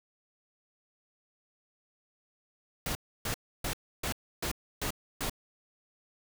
pink noise bursts, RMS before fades -33 dBFS, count 7, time 2.86-5.297 s, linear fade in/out 2 ms, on 91 ms, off 300 ms, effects none

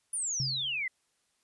sine exponential sweep, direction down, 9956 to 1975.5 Hz, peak -30 dBFS, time 0.13-0.88 s, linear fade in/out 5 ms
sine tone with exponential decay, 134.4 Hz, C3, 47 cents sharp, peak -29 dBFS, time 0.4-0.86 s, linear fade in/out 0 ms, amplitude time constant 100 ms
effects white hiss -74 dBFS RMS until 1.43 s + resampled to 24000 Hz

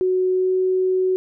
sine tone with pitch glide, 370 to 372.4 Hz, F#4 to F#4, 0 to +11 cents, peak -16 dBFS, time 0.01-1.16 s, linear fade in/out 0 ms, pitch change +11 cents, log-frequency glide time 0.31-0.52 s, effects none

